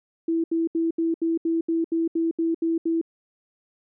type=tone bursts; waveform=sine; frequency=329.6 Hz; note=E4; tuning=in tune; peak=-20 dBFS; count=12; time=0.28-3.014 s; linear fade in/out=5 ms; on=160 ms; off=74 ms; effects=none